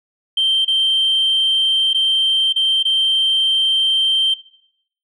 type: tone with dropouts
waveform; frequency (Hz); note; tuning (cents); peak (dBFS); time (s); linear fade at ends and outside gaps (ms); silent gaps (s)
sine; 3136; G7; 0; -12; 0.37-4.34; 5; 0.648-0.678 / 1.932-1.945 / 2.526-2.56 / 2.828-2.851
effects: noise-tail reverb RT60 0.7 s tail -17 dB re dry + tanh soft clip ceiling -10 dBFS